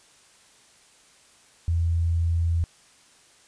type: tone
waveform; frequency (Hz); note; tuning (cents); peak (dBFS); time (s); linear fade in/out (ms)
sine; 83.9; E2; +31; -20; 1.68-2.64; 0
effects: white hiss -56 dBFS RMS until 3.47 s + resampled to 22050 Hz